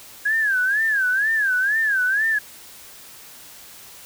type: tone with vibrato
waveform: sine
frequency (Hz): 1635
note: G#6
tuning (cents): -28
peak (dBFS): -17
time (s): 0.25-2.39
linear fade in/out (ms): 10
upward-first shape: sine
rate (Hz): 2.1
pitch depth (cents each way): 170
effects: white hiss -43 dBFS RMS until 4.05 s